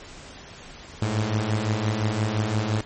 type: beating tone pair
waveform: sawtooth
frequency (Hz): 103.83 / 109.63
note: G#2 / A2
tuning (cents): 0 / -6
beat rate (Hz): 5.8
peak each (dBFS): -23 / -20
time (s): 1.02-2.81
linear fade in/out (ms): 0
effects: pink hiss -43 dBFS RMS until 2.85 s + MP3 32 kbps